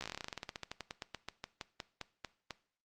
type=slowing click train; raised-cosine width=0.2 ms; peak=-23 dBFS; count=30; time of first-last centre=0.01-2.508 s; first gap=14 ms; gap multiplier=1.11; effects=noise-tail reverb RT60 0.5 s tail -17 dB re dry + Opus 48 kbps